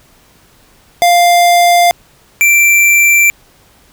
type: tone pair in turn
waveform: square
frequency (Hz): 698.5 / 2349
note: F5 / D7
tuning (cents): 0 / 0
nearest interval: octave + major sixth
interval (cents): 2100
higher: second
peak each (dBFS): -6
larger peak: neither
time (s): 1.02-1.91 / 2.41-3.3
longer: neither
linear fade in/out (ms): 0
effects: pink hiss -47 dBFS RMS until 3.92 s